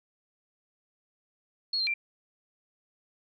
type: tone with pitch steps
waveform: sine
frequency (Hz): 4318 / 4161 / 2362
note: C#8 / C8 / D7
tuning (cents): -46 / -10 / +9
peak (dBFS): -26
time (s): 1.73-1.94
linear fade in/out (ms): 5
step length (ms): 70
effects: none

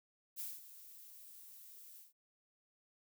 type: noise with ADSR envelope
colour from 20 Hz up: violet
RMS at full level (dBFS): -42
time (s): 0.36-2.13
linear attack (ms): 40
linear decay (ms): 200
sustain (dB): -14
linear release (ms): 140
effects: none

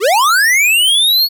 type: linear sweep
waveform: square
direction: up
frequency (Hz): 349.2 to 4435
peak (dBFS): -9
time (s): 0-1.29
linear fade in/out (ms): 50
effects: none

